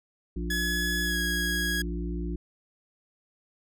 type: harmonic tone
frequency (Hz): 58.27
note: A#1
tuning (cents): 0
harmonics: 1 / 3 / 5 / 6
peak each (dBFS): -31 / -35 / -38 / -39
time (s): 0.36-2.36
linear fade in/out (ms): 5
type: tone with pitch glide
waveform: sawtooth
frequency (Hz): 1692 to 1655.3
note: G#6 to G#6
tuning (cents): +32 to -6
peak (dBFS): -24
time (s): 0.5-1.82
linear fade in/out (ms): 5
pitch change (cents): -38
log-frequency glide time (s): 1.03-1.18
effects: none